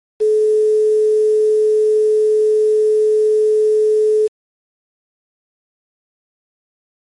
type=tone with quantisation; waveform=sine; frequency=429.3 Hz; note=A4; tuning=43 cents flat; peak=-10 dBFS; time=0.2-4.28 s; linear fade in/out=20 ms; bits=6; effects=MP3 48 kbps